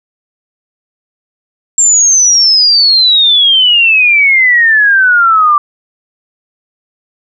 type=exponential sweep; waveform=sine; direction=down; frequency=7459 to 1166 Hz; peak=-4 dBFS; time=1.78-5.58 s; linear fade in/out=2 ms; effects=none